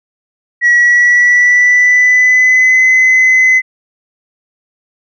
sine tone with pitch glide, 1924 to 2034 Hz, B6 to C7, -46 to -50 cents, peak -3 dBFS, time 0.61-3.62 s, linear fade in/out 50 ms, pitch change +96 cents, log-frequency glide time 0.74-2.83 s, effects tanh soft clip ceiling -3 dBFS

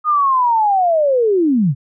sine linear sweep, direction down, 1244.5 to 120 Hz, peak -11 dBFS, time 0.04-1.75 s, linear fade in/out 50 ms, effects none

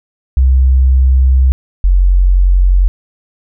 sine tone pair in turn, 65 / 45.65 Hz, C2 / F#1, -11 / -23 cents, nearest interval tritone, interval 612 cents, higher first, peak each -5 dBFS, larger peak neither, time 0.37-1.52 / 1.84-2.88 s, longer first, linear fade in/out 0 ms, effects none

